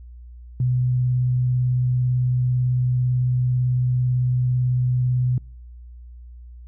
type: tone with vibrato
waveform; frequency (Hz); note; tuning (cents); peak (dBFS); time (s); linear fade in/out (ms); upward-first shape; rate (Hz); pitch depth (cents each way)
sine; 125.4; B2; +27; -17; 0.6-5.38; 2; triangle; 18; 16
effects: noise-tail reverb RT60 0.5 s tail -26 dB re dry + added 60 Hz sine -38 dBFS peak until 6.67 s